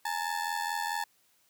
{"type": "ring-modulated tone", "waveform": "30% pulse", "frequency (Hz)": 877, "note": "A5", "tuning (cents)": -6, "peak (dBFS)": -25, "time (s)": [0.05, 1.04], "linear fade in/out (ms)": 5, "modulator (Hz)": 42.3, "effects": ["white hiss -68 dBFS RMS until 1.49 s", "high-pass 80 Hz 12 dB/octave"]}